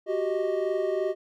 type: tone cluster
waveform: triangle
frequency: 369.4 / 392.3 / 623 Hz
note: F#4 / G4 / D#5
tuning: -3 / +1 / +2 cents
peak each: -27 dBFS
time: 0.06-1.15 s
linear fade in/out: 50 ms
effects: none